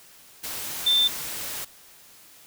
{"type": "tone in noise", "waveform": "sine", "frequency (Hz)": 3562, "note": "A7", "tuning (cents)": 21, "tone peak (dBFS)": -17, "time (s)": [0.86, 1.08], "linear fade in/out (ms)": 10, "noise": "white", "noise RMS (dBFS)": -33, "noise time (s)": [0.43, 1.65], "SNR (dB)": 13, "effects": ["white hiss -51 dBFS RMS until 2.46 s"]}